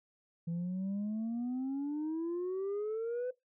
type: exponential sweep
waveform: sine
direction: up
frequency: 165.8 to 508 Hz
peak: -31 dBFS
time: 0.47-3.31 s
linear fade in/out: 10 ms
effects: noise-tail reverb RT60 0.2 s tail -22 dB re dry + tanh soft clip ceiling -32 dBFS